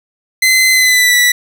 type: tone with pitch glide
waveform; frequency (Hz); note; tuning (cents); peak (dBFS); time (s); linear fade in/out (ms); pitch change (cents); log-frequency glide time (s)
sawtooth; 2050 to 1962; C7 to B6; -36 to -12; -4; 0.42-1.32; 5; -76; 0.72-1.15
effects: none